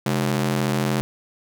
sawtooth ring-modulated tone, 170 Hz, F3, 46 cents flat, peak -13 dBFS, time 0.06-1.01 s, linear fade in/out 0 ms, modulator 38.2 Hz, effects none

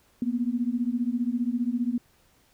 sine beating tone pair, 233.9 / 248.9 Hz, A#3 / B3, +6 / +14 cents, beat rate 15 Hz, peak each -27 dBFS, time 0.22-1.98 s, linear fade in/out 2 ms, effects pink hiss -63 dBFS RMS until 2.53 s

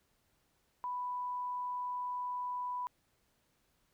sine tone, 990 Hz, B5, 4 cents sharp, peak -35 dBFS, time 0.84-2.87 s, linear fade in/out 0 ms, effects pink hiss -75 dBFS RMS until 3.93 s

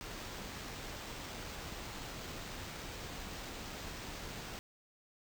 pink noise with sample-and-hold, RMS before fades -45 dBFS, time 0.01-4.59 s, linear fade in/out 0 ms, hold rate 11025 Hz, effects none

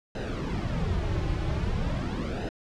brown noise with flanger, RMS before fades -29 dBFS, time 0.15-2.49 s, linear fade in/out 2 ms, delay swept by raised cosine 0.88 to 4.38 ms, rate 0.43 Hz, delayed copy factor -0.7, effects low-pass 5000 Hz 12 dB/octave

